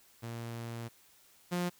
sawtooth tone pair in turn, 116.54 / 176.95 Hz, A#2 / F3, 0 / +23 cents, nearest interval perfect fifth, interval 723 cents, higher second, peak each -35 / -27 dBFS, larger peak second, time 0.22-0.89 / 1.51-1.7 s, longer first, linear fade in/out 20 ms, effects white hiss -63 dBFS RMS until 1.79 s

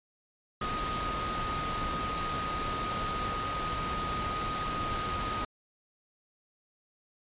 sine tone in noise, 1244.5 Hz, D#6, in tune, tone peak -33 dBFS, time 0.61-5.45 s, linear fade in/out 5 ms, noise pink, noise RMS -35 dBFS, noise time 0.61-5.45 s, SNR -1 dB, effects resampled to 8000 Hz

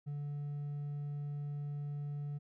triangle tone with hard clipping, 145.1 Hz, D3, 21 cents flat, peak -38 dBFS, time 0.06-2.39 s, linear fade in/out 20 ms, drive 5 dB, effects none

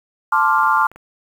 sine chord, D minor seventh, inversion second, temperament equal, 880 / 1046.5 / 1174.7 / 1396.9 Hz, A5 / C6 / D6 / F6, 0 / 0 / 0 / 0 cents, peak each -18 dBFS, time 0.32-0.87 s, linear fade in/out 5 ms
clicks, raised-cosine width 0.5 ms, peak -25 dBFS, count 8, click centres 0.586 / 0.634 / 0.672 / 0.771 / 0.816 / 0.857 / 0.916 / 0.96 s
effects 7-bit

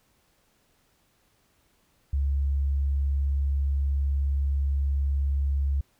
sine tone, 69.5 Hz, C#2, 5 cents sharp, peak -22 dBFS, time 2.13-5.81 s, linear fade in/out 5 ms, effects pink hiss -67 dBFS RMS until 5.99 s

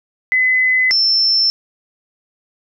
sine tone pair in turn, 2023 / 5346 Hz, B6 / E8, +41 / +23 cents, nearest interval octave + perfect fourth, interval 1682 cents, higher second, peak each -11 dBFS, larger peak neither, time 0.32-0.91 / 0.91-1.5 s, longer neither, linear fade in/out 0 ms, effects none

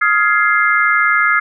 sine chord, F minor seventh, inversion third, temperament just, 1257.2 / 1396.9 / 1676.3 / 2095 Hz, Eb6 / F6 / Ab6 / C7, +18 / 0 / +16 / +2 cents, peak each -16 dBFS, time 0.01-1.4 s, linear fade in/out 10 ms, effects none

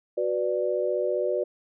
sine chord, B minor, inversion second, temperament equal with one note detuned, 370 / 493.9 / 589 Hz, F#4 / B4 / D5, 0 / 0 / +5 cents, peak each -28 / -28 / -27 dBFS, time 0.17-1.44 s, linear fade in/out 10 ms, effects none

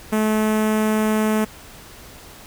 sawtooth tone with notch filter, 216 Hz, A3, 32 cents flat, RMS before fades -19 dBFS, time 0.12-1.45 s, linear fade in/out 10 ms, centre 4300 Hz, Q 0.88, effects pink hiss -42 dBFS RMS until 2.46 s

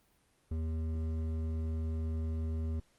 triangle tone with hard clipping, 80 Hz, D#2, 49 cents sharp, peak -34 dBFS, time 0.51-2.8 s, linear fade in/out 5 ms, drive 14 dB, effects pink hiss -70 dBFS RMS until 2.98 s + Opus 32 kbps

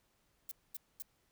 violet noise bursts, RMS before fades -43 dBFS, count 3, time 0.49-1.022 s, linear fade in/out 2 ms, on 24 ms, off 230 ms, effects pink hiss -75 dBFS RMS until 1.31 s

